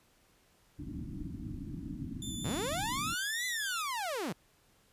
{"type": "low-pass noise", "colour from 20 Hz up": "white", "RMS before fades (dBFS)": -41, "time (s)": [0.78, 3.15], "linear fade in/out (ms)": 20, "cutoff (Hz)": 320, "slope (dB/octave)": 96}
{"type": "tone with vibrato", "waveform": "20% pulse", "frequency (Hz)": 3520, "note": "A7", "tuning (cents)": 0, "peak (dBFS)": -35, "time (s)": [2.22, 3.82], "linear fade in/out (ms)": 2, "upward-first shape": "triangle", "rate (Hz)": 5.5, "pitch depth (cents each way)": 17}
{"type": "linear two-way sweep", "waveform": "sawtooth", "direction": "up then down", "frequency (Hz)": [84, 2030, 134.1], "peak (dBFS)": -30, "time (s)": [2.44, 4.33], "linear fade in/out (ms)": 10, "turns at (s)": 3.46}
{"effects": ["pink hiss -67 dBFS RMS until 4.92 s", "resampled to 32000 Hz"]}